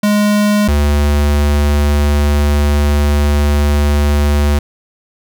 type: tone pair in turn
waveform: square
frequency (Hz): 207.7 / 72.95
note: G#3 / D2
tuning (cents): 0 / -11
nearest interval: octave + tritone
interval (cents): 1811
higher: first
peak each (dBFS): -10 / -10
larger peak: neither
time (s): 0.03-0.68 / 0.68-4.59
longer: second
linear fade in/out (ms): 5
effects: none